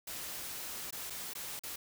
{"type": "noise with dropouts", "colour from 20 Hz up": "white", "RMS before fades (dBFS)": -42, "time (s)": [0.07, 1.76], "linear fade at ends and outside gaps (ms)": 5, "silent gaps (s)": [[0.908, 0.925], [1.1, 1.103], [1.336, 1.351], [1.594, 1.635]], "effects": []}